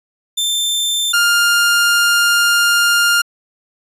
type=tone pair in turn; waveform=sawtooth; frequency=3564 / 1405.4 Hz; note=A7 / F6; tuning=+22 / +10 cents; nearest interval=octave + major third; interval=1612 cents; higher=first; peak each=-12 / -7 dBFS; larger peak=second; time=0.37-1.13 / 1.13-3.22 s; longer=second; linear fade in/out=10 ms; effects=resampled to 32000 Hz